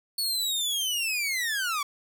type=linear sweep; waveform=sawtooth; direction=down; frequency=4445 to 1108.7 Hz; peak=-23 dBFS; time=0.18-1.83 s; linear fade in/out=5 ms; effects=none